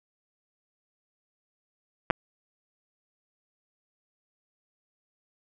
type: clicks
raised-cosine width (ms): 0.5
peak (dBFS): -8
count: 2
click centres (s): 2.102 / 2.108
effects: none